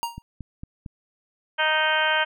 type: tone with exponential decay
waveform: square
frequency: 936 Hz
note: A#5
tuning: 7 cents sharp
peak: -22 dBFS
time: 0.03-0.22 s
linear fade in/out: 0 ms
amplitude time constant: 41 ms
type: click train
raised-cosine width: 5 ms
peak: -23 dBFS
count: 4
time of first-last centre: 0.18-0.862 s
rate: 4.4 Hz
type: harmonic tone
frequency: 311.1 Hz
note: D#4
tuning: in tune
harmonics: 2 / 3 / 4 / 5 / 6 / 7 / 8 / 9 / 10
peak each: -28 / -26 / -32 / -23 / -31 / -32 / -31 / -33 / -28 dBFS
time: 1.58-2.25 s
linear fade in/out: 20 ms
effects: none